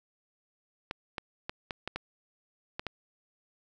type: clicks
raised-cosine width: 0.3 ms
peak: -18 dBFS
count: 8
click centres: 0.911 / 1.182 / 1.495 / 1.708 / 1.876 / 1.96 / 2.795 / 2.867 s
effects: none